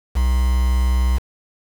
triangle tone with quantisation, 62.8 Hz, B1, 30 cents sharp, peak -12 dBFS, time 0.15-1.19 s, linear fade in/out 20 ms, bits 5, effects none

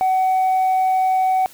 sine tone, 752 Hz, F#5, 28 cents sharp, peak -12 dBFS, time 0.01-1.46 s, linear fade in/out 0 ms, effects tanh soft clip ceiling -13 dBFS + white hiss -45 dBFS RMS until 1.53 s

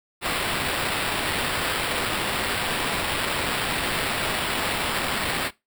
white noise with sample-and-hold, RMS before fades -26 dBFS, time 0.21-5.51 s, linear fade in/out 50 ms, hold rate 6300 Hz, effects noise-tail reverb RT60 0.2 s tail -19 dB re dry

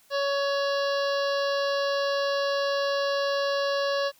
harmonic tone with a mistuned harmonic, 560 Hz, C#5, 18 cents sharp, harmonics 1 / 2 / 3 / 5 / 6 / 7 / 8 / 9 / 10, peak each -25 / -32 / -33 / -39 / -42 / -38 / -40 / -42 / -45 dBFS, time 0.1-4.12 s, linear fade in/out 50 ms, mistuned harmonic 7, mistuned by +31 cents, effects white hiss -60 dBFS RMS until 4.19 s

